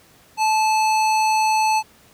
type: tone with low-pass filter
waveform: square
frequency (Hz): 870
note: A5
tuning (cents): -20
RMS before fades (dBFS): -18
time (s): 0.37-1.83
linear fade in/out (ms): 50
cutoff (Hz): 8200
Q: 0.81
effects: pink hiss -52 dBFS RMS until 2.13 s + high-pass 60 Hz 12 dB/octave